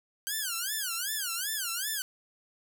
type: tone with vibrato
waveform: 5% pulse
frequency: 1540 Hz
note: G6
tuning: 31 cents flat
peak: -20 dBFS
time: 0.27-2.02 s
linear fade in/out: 0 ms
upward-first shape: sine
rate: 2.6 Hz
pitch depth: 240 cents each way
effects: none